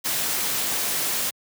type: noise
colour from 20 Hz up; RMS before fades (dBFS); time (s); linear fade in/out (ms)
white; -25; 0.04-1.31; 20
effects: high-pass 100 Hz 12 dB/octave